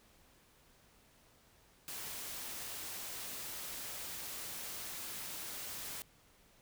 white noise, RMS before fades -44 dBFS, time 1.88-6.02 s, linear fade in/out 0 ms, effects pink hiss -66 dBFS RMS until 6.61 s

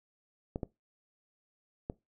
clicks, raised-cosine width 2 ms, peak -21 dBFS, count 3, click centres 0.559 / 0.632 / 1.899 s, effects noise-tail reverb RT60 0.2 s tail -21 dB re dry

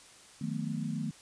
sine chord, B dominant seventh, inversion first, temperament equal with one note detuned, 155.56 / 181.82 / 220 / 246.9 Hz, D#3 / F#3 / A3 / B3, 0 / -30 / 0 / 0 cents, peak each -36 / -40 / -36 / -39 dBFS, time 0.41-1.11 s, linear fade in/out 5 ms, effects white hiss -55 dBFS RMS until 1.21 s + resampled to 22050 Hz

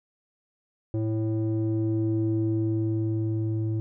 square tone with low-pass filter sweep, 110 Hz, A2, in tune, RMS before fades -26 dBFS, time 0.94-3.8 s, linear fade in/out 0 ms, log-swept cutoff 420 to 260 Hz, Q 3.7, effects none

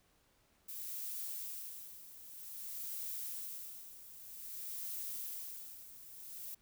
violet noise with tremolo, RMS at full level -42 dBFS, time 0.68-6.55 s, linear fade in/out 10 ms, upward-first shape sine, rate 0.52 Hz, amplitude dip 75%, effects pink hiss -72 dBFS RMS until 6.61 s

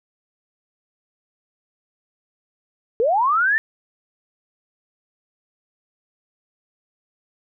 sine linear sweep, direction up, 426.8 to 1822 Hz, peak -15 dBFS, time 3-3.58 s, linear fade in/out 0 ms, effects none

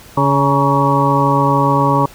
harmonic tone with a mistuned harmonic, 140.2 Hz, C#3, 20 cents sharp, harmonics 1 / 2 / 3 / 4 / 6 / 7 / 8, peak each -16 / -18 / -22 / -20 / -22 / -16 / -17 dBFS, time 0.17-2.06 s, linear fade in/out 5 ms, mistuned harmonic 7, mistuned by -59 cents, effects pink hiss -40 dBFS RMS until 2.14 s

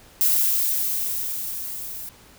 violet noise with level ramp, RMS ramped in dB -18 to -35 dBFS, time 0.21-2.09 s, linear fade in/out 0 ms, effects pink hiss -50 dBFS RMS until 2.38 s

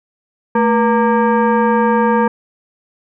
sine tone with frequency modulation, 220 Hz, A3, in tune, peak -10 dBFS, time 0.55-2.28 s, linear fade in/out 5 ms, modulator 701 Hz, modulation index 1.4, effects none

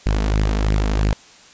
sawtooth tone with flanger, 52 Hz, G#1, 3 cents sharp, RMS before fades -18 dBFS, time 0.06-1.13 s, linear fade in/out 0 ms, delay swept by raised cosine 0.4 to 4.6 ms, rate 3 Hz, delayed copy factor +0.55, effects white hiss -46 dBFS RMS until 1.53 s + resampled to 16000 Hz

